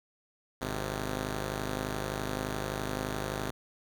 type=tone pair together; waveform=5% pulse; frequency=51.67 / 130 Hz; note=G#1 / C3; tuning=-8 / -11 cents; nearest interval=octave + major third; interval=1597 cents; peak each=-23 / -25 dBFS; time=0.61-3.51 s; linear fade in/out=5 ms; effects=none